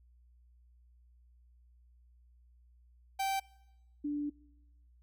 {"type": "tone pair in turn", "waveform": ["45% pulse", "sine"], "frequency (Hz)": [778, 292.3], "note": ["G5", "D4"], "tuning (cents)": [-13, -8], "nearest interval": "octave + perfect fourth", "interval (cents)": 1695, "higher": "first", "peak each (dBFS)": [-31, -32], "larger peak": "first", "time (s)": [[3.19, 3.4], [4.04, 4.3]], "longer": "second", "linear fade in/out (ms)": 10, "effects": ["noise-tail reverb RT60 1.0 s tail -24 dB re dry", "added 60 Hz sine -60 dBFS peak until 5.02 s"]}